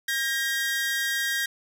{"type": "tone pair together", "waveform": "sawtooth", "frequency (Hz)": [1612, 1884.9], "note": ["G6", "A#6"], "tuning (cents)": [48, 19], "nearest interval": "minor third", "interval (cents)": 271, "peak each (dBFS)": -24, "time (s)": [0.08, 1.46], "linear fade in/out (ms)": 5, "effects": []}